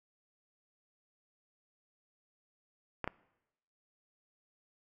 clicks, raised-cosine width 0.5 ms, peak -19 dBFS, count 2, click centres 3.043 / 3.076 s, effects noise-tail reverb RT60 0.9 s tail -22 dB re dry

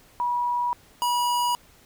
sine / square tone pair in turn, 969 / 969 Hz, B5 / B5, -33 / -33 cents, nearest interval unison, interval 0 cents, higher neither, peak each -22 dBFS, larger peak neither, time 0.2-0.73 / 1.02-1.55 s, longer neither, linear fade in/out 0 ms, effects pink hiss -55 dBFS RMS until 1.85 s

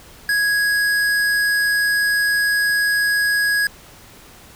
sine tone with hard clipping, 1661 Hz, G#6, in tune, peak -17 dBFS, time 0.29-3.67 s, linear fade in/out 2 ms, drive 15 dB, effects pink hiss -44 dBFS RMS until 4.55 s

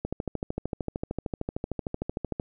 click train, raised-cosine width 2 ms, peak -16 dBFS, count 32, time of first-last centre 0.05-2.398 s, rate 13.2 Hz, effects none

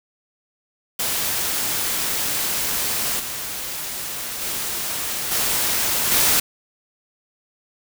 white noise with level steps, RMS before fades -23 / -29 / -26 / -21 / -17 dBFS, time 0.99-6.4 s, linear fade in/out 5 ms, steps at 3.19 / 4.41 / 5.31 / 6.11 s, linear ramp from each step 10 ms, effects none

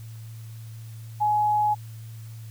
sine tone, 841 Hz, G#5, 22 cents sharp, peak -19 dBFS, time 1.2-1.75 s, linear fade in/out 20 ms, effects added 112 Hz sine -37 dBFS peak until 2.5 s + white hiss -54 dBFS RMS until 2.5 s

